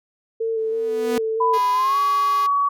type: tone with vibrato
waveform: sine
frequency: 447.1 Hz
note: A4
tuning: 28 cents sharp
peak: -20 dBFS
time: 0.4-1.58 s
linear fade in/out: 10 ms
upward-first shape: square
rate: 3.1 Hz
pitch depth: 16 cents each way
type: tone with exponential growth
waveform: sawtooth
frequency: 246.9 Hz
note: B3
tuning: in tune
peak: -16 dBFS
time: 0.58-1.18 s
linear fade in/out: 0 ms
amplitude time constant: 130 ms
type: tone with pitch glide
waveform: sine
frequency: 996 to 1131 Hz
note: B5 to C#6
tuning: +14 to +34 cents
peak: -16 dBFS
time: 1.4-2.69 s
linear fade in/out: 10 ms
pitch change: +220 cents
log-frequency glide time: 1.73-1.98 s
type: tone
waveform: 5% pulse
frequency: 411.9 Hz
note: G#4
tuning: 14 cents flat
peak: -21 dBFS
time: 1.53-2.47 s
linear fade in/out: 10 ms
effects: none